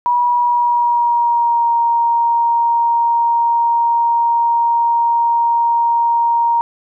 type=tone with pitch glide; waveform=sine; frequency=968 to 935.6 Hz; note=B5 to A#5; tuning=-35 to +6 cents; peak=-11 dBFS; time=0.06-6.61 s; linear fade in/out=0 ms; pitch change=-59 cents; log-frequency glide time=0.25-1.72 s; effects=none

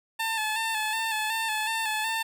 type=tone with vibrato; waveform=15% pulse; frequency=880 Hz; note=A5; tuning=in tune; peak=-20 dBFS; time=0.19-2.23 s; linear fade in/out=10 ms; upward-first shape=square; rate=2.7 Hz; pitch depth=34 cents each way; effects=none

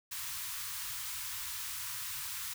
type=band-stop noise; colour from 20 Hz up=white; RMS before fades=-40 dBFS; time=0.11-2.54 s; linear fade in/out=10 ms; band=140 to 910 Hz; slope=96 dB/octave; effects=none

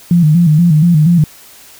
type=tone with vibrato; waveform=sine; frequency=162.5 Hz; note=E3; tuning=24 cents flat; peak=-5 dBFS; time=0.11-1.24 s; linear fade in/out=2 ms; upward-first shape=square; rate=4.2 Hz; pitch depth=110 cents each way; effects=white hiss -39 dBFS RMS until 1.79 s

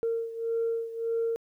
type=beating tone pair; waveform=sine; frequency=458.1 / 459.8 Hz; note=A#4 / A#4; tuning=-30 / -24 cents; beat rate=1.7 Hz; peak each=-28 / -32 dBFS; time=0.03-1.36 s; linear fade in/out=0 ms; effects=tanh soft clip ceiling -21 dBFS + 11-bit

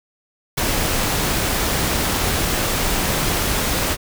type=noise with ADSR envelope; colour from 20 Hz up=pink; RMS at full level=-18 dBFS; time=0.57-3.97 s; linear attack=13 ms; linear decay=7 ms; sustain=-2 dB; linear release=45 ms; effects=none

